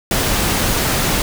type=noise; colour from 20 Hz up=pink; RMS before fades=-17 dBFS; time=0.11-1.22 s; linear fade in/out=2 ms; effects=none